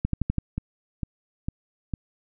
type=two click trains; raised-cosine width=5 ms; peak=-11 / -15 dBFS; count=5 / 4; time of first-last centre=0.05-0.383 / 0.58-1.937 s; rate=12 / 2.21 Hz; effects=none